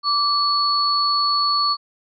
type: tone pair together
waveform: sine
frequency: 1165 / 4411 Hz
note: D6 / C#8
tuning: -14 / -9 cents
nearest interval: octave + major seventh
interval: 2305 cents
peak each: -19 dBFS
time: 0.03-1.77 s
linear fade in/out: 50 ms
effects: none